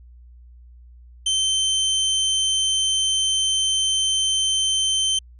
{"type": "tone", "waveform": "sawtooth", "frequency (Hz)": 3100, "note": "G7", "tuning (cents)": -20, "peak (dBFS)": -15, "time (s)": [1.26, 5.19], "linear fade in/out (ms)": 5, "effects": ["added 60 Hz sine -43 dBFS peak until 5.39 s", "resampled to 24000 Hz"]}